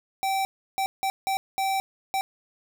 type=tone bursts at uneven times; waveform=square; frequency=775 Hz; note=G5; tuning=20 cents flat; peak=-24 dBFS; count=6; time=0.23-0.45 / 0.78-0.86 / 1.03-1.1 / 1.27-1.37 / 1.58-1.8 / 2.14-2.21 s; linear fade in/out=0 ms; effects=none